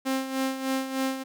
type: tone with tremolo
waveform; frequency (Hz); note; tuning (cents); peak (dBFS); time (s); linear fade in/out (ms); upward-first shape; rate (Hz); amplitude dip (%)
sawtooth; 265.1; C4; +23; -20; 0.05-1.24; 20; sine; 3.3; 65
effects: none